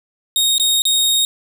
sawtooth tone with dropouts, 3729 Hz, A#7, in tune, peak -10 dBFS, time 0.36-1.25 s, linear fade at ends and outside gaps 1 ms, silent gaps 0.581-0.598 / 0.82-0.853 s, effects none

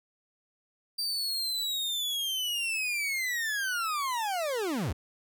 40% pulse linear sweep, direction down, 4699 to 54.3 Hz, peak -28 dBFS, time 0.98-4.93 s, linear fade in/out 10 ms, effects none

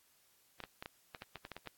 clicks, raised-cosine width 0.3 ms, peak -27 dBFS, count 11, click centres 0.603 / 0.638 / 0.825 / 0.859 / 1.148 / 1.221 / 1.357 / 1.451 / 1.517 / 1.566 / 1.673 s, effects white hiss -70 dBFS RMS until 1.77 s + AAC 64 kbps

